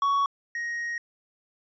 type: tone pair in turn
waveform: triangle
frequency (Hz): 1119 / 1877.4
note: C#6 / A#6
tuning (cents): +16 / +12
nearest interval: major sixth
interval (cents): 896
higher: second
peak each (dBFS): -19 / -27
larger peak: first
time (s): 0.02-0.26 / 0.55-0.98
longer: second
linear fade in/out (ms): 2
effects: resampled to 16000 Hz